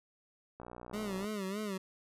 click train, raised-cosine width 1 ms, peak -32 dBFS, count 40, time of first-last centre 0.6-1.244 s, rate 60.6 Hz
25% pulse tone with vibrato, 201.3 Hz, G3, 46 cents sharp, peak -32 dBFS, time 0.93-1.78 s, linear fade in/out 10 ms, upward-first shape sine, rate 3.3 Hz, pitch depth 120 cents each way
effects resampled to 32000 Hz

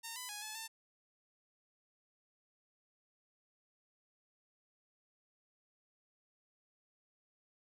5% pulse tone with pitch steps, 915 / 1000 / 832 / 861 / 894 Hz, A#5 / B5 / G#5 / A5 / A5, -32 / +21 / +3 / -38 / +27 cents, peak -31 dBFS, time 0.03-0.68 s, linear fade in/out 20 ms, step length 130 ms, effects none

